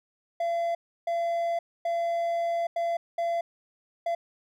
triangle tone bursts at uneven times, 680 Hz, F5, 46 cents flat, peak -23 dBFS, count 6, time 0.4-0.75 / 1.07-1.59 / 1.85-2.67 / 2.76-2.97 / 3.18-3.41 / 4.06-4.15 s, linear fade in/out 5 ms, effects none

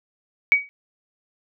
sine tone with exponential decay, 2261 Hz, C#7, 34 cents sharp, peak -8 dBFS, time 0.52-0.69 s, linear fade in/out 0 ms, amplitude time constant 36 ms, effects none

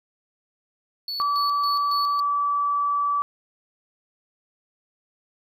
triangle tone with tremolo, 4435 Hz, C#8, in tune, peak -26 dBFS, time 1.08-2.2 s, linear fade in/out 2 ms, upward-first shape square, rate 3.6 Hz, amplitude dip 70%
sine tone, 1153 Hz, D6, 32 cents flat, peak -20 dBFS, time 1.2-3.22 s, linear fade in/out 0 ms
effects none

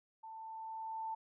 sine tone with level ramp, 889 Hz, A5, 18 cents sharp, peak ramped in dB -47 to -37 dBFS, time 0.23-1.15 s, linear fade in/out 10 ms, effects none

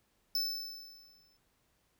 square tone with exponential decay, 5274 Hz, E8, in tune, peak -29 dBFS, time 0.35-1.37 s, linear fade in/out 2 ms, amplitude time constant 220 ms, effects pink hiss -74 dBFS RMS until 1.99 s

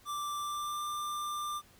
square tone with pitch glide, 1174.7 to 1189.7 Hz, D6 to D6, 0 to +22 cents, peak -35 dBFS, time 0.05-1.62 s, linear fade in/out 50 ms, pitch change +22 cents, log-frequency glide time 0.39-0.83 s, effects pink hiss -61 dBFS RMS until 1.79 s

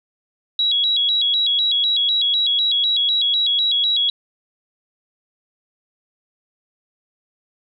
sine tone with vibrato, 3600 Hz, A7, 39 cents sharp, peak -15 dBFS, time 0.59-4.1 s, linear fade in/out 2 ms, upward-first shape square, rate 4 Hz, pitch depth 130 cents each way, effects none

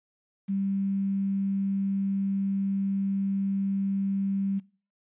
sine tone with quantisation, 196 Hz, G3, in tune, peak -25 dBFS, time 0.48-4.6 s, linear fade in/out 20 ms, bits 9, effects noise-tail reverb RT60 0.4 s tail -22 dB re dry + resampled to 8000 Hz

